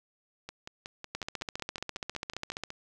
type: two click trains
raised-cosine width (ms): 0.2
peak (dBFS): -17 / -23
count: 23 / 13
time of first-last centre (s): 1.15-2.636 / 0.49-2.704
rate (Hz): 14.8 / 5.42
effects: none